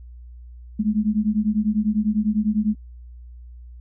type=beating tone pair; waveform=sine; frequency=207.7 / 217.7 Hz; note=G#3 / A3; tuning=0 / -18 cents; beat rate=10 Hz; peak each=-21 dBFS; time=0.79-2.75 s; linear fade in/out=10 ms; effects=added 60 Hz sine -38 dBFS peak until 3.8 s

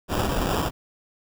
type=noise with sample-and-hold; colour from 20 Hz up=pink; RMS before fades=-24 dBFS; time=0.08-0.71 s; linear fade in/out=50 ms; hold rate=2100 Hz; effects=none

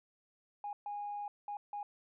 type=tone bursts at uneven times; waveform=sine; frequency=822 Hz; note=G#5; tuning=18 cents flat; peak=-37 dBFS; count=4; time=0.64-0.73 / 0.86-1.28 / 1.48-1.57 / 1.73-1.83 s; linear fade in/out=2 ms; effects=tanh soft clip ceiling -33 dBFS

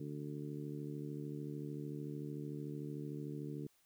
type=harmonic tone; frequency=73.42 Hz; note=D2; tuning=in tune; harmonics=2 / 3 / 4 / 5 / 6; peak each=-44 / -51 / -46 / -50 / -52 dBFS; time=0-3.67 s; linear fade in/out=5 ms; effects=white hiss -73 dBFS RMS until 3.85 s

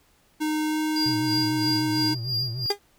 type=tone with pitch glide; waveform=square; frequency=308 to 309.8 Hz; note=D#4 to D#4; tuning=-17 to -7 cents; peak=-24 dBFS; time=0.4-2.15 s; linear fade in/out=20 ms; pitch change=+10 cents; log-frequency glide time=0.67-0.8 s
type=tone with tremolo; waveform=triangle; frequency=4803 Hz; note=D8; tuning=38 cents sharp; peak=-22 dBFS; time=0.96-2.72 s; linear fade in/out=2 ms; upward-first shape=sine; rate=3 Hz; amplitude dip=85%
type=tone with vibrato; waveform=triangle; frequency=121.5 Hz; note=B2; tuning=28 cents flat; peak=-27 dBFS; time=1.06-2.66 s; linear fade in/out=0 ms; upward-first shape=sine; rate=6.7 Hz; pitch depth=120 cents each way
type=tone with exponential decay; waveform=30% pulse; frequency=406.3 Hz; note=G#4; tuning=38 cents flat; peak=-17 dBFS; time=2.7-2.79 s; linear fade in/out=5 ms; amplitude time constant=19 ms
effects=pink hiss -62 dBFS RMS until 2.98 s

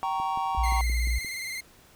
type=chord; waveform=triangle; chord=G diminished; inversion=none; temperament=equal with one note detuned; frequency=774.5 / 932.3 / 1108.7 Hz; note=G5 / Bb5 / Db6; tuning=-21 / 0 / 0 cents; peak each=-28 / -28 / -30 dBFS; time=0.03-0.81 s; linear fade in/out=0 ms
type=click train; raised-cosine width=3 ms; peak=-30 dBFS; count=7; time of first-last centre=0.2-1.247 s; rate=5.73 Hz
type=tone; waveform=sine; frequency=59 Hz; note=A#1; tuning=22 cents sharp; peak=-23 dBFS; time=0.57-1.19 s; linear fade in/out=10 ms
type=tone with vibrato; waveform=sawtooth; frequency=2093 Hz; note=C7; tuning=in tune; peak=-29 dBFS; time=0.63-1.61 s; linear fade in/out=10 ms; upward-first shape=square; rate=19 Hz; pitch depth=35 cents each way
effects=pink hiss -56 dBFS RMS until 1.95 s

